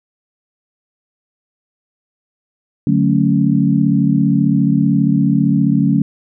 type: chord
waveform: sine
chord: D major seventh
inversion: none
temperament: equal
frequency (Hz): 146.83 / 185 / 220 / 277.2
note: D3 / F#3 / A3 / C#4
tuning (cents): 0 / 0 / 0 / 0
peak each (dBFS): -16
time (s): 2.87-6.02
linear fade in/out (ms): 2
effects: none